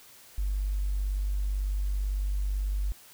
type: tone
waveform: triangle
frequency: 49 Hz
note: G1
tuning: in tune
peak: -22 dBFS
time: 0.38-2.92 s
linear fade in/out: 0 ms
effects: tanh soft clip ceiling -24 dBFS + white hiss -53 dBFS RMS until 3.13 s